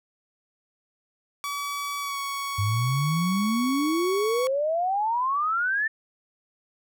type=tone with pitch glide; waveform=sawtooth; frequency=1141 to 1115.6 Hz; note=C#6 to C#6; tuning=+50 to +11 cents; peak=-25 dBFS; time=1.44-4.47 s; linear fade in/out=0 ms; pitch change=-39 cents; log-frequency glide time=2-2.18 s
type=exponential sweep; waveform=sine; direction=up; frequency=98 to 1804 Hz; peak=-22 dBFS; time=2.58-5.88 s; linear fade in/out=10 ms
effects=none